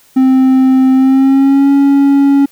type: tone with pitch glide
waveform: triangle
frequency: 261.6 to 278.8 Hz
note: C4 to C#4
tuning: 0 to +10 cents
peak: -3 dBFS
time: 0.16-2.46 s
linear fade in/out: 10 ms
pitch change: +110 cents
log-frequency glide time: 0.93-1.71 s
effects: white hiss -47 dBFS RMS until 2.51 s